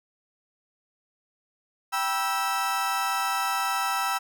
35% pulse chord, E minor, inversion first, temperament equal with one note detuned, 784 / 970.2 / 1318.5 Hz, G5 / B5 / E6, 0 / -31 / 0 cents, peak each -28 / -29 / -26 dBFS, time 1.92-4.19 s, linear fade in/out 20 ms, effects none

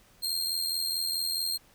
sawtooth tone with amplitude modulation, 4206 Hz, C8, 8 cents sharp, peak -23 dBFS, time 0.22-1.58 s, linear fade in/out 20 ms, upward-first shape sine, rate 84.6 Hz, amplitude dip 55%, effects pink hiss -60 dBFS RMS until 1.74 s

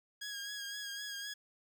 15% pulse tone with vibrato, 1645 Hz, G#6, 17 cents flat, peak -34 dBFS, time 0.21-1.34 s, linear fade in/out 10 ms, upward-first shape sine, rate 3.9 Hz, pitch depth 34 cents each way, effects none

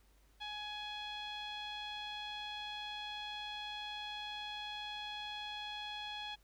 sawtooth tone with low-pass filter, 838 Hz, G#5, 15 cents sharp, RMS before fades -44 dBFS, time 0.4-6.36 s, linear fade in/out 20 ms, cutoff 3500 Hz, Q 5.4, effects added 50 Hz sine -65 dBFS peak until 6.43 s + pink hiss -72 dBFS RMS until 6.43 s

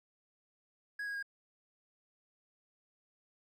triangle tone with pitch steps, 1661.2 / 1644 / 1627 Hz, G#6 / G#6 / G#6, 0 / -18 / -36 cents, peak -35 dBFS, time 0.99-1.227 s, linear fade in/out 5 ms, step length 79 ms, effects none

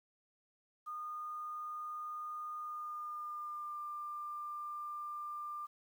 sine tone with pitch glide, 1223 to 1193 Hz, D#6 to D6, -30 to +27 cents, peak -40 dBFS, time 0.86-5.67 s, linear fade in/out 20 ms, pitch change -43 cents, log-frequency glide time 2.56-3.81 s, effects 11-bit

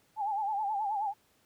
sine tone with vibrato, 830.6 Hz, G#5, in tune, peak -29 dBFS, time 0.16-1.14 s, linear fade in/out 50 ms, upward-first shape sine, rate 9.4 Hz, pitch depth 100 cents each way, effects pink hiss -68 dBFS RMS until 1.45 s + high-pass 80 Hz 12 dB/octave

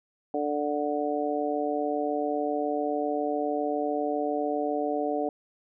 harmonic tone, 147.3 Hz, D3, 6 cents sharp, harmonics 2 / 3 / 4 / 5, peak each -31 / -31 / -31 / -31 dBFS, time 0.34-5.29 s, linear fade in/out 2 ms, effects none

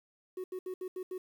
triangle tone bursts at uneven times, 370 Hz, F#4, in tune, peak -33 dBFS, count 6, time 0.37-0.44 / 0.52-0.59 / 0.66-0.74 / 0.81-0.88 / 0.96-1.03 / 1.11-1.18 s, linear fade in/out 5 ms, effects tanh soft clip ceiling -30 dBFS + 10-bit

